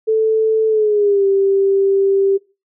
sine tone with pitch glide, 440 to 392 Hz, A4 to G4, 0 to 0 cents, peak -11 dBFS, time 0.07-2.38 s, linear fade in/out 20 ms, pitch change -200 cents, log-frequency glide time 0.68-1.26 s, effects noise-tail reverb RT60 0.3 s tail -22 dB re dry

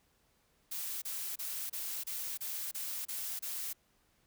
blue noise bursts, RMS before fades -39 dBFS, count 9, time 0.71-3.732 s, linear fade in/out 10 ms, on 310 ms, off 29 ms, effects pink hiss -72 dBFS RMS until 4.26 s

